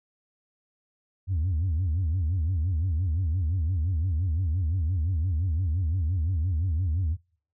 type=tone with vibrato; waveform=sine; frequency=85.3 Hz; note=F2; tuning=40 cents flat; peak=-21 dBFS; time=1.27-7.17 s; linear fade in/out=50 ms; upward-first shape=sine; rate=5.8 Hz; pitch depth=210 cents each way; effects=noise-tail reverb RT60 0.5 s tail -26 dB re dry + tanh soft clip ceiling -21 dBFS